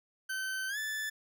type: tone with pitch glide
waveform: 40% pulse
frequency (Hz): 1537 to 1745.3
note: G6 to A6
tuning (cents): -35 to -15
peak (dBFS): -33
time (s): 0.29-1.1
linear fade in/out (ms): 10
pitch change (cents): +220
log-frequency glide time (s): 0.68-0.78
effects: none